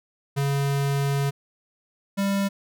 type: tone pair in turn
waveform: square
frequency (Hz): 139.9 / 197.85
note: C#3 / G3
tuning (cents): +16 / +16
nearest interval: tritone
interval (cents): 600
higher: second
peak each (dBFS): -22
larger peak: neither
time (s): 0.36-1.31 / 2.17-2.49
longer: first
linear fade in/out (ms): 20
effects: none